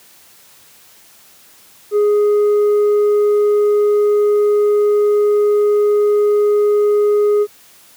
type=tone with tanh clipping; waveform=sine; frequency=415.3 Hz; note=G#4; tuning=in tune; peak=-11 dBFS; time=1.91-7.47 s; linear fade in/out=50 ms; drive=3 dB; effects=white hiss -46 dBFS RMS until 7.96 s + high-pass 80 Hz 12 dB/octave